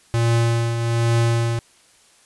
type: tone with tremolo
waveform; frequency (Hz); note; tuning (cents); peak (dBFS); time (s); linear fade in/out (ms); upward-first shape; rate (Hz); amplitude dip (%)
square; 116.54; A#2; 0; -15; 0.14-1.59; 0; triangle; 1.2; 55
effects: white hiss -54 dBFS RMS until 2.25 s + resampled to 24000 Hz